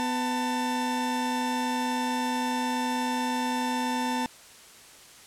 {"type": "tone pair together", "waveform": "40% pulse", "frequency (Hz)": [250, 890.9], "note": ["B3", "A5"], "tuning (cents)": [21, 21], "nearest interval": "octave + minor seventh", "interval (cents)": 2200, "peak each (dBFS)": -28, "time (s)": [0, 4.26], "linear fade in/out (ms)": 0, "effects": ["white hiss -50 dBFS RMS until 5.26 s", "low-pass 10000 Hz 12 dB/octave"]}